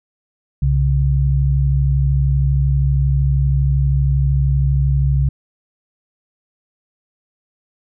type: tone pair together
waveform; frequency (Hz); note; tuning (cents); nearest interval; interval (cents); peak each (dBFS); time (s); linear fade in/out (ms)
sine; 65 / 137.73; C2 / C#3; -11 / -11; octave + minor second; 1300; -15; 0.62-5.29; 5
effects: none